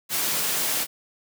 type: high-pass noise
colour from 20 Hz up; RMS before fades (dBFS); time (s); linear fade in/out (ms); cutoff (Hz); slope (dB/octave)
white; -25; 0.09-0.87; 50; 120; 48
effects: none